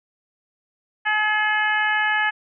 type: harmonic tone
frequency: 426.2 Hz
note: G#4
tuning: 45 cents sharp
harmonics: 2 / 3 / 4 / 5 / 6 / 7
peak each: -24 / -31 / -20 / -28 / -31 / -32 dBFS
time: 1.05-2.31 s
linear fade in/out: 20 ms
effects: none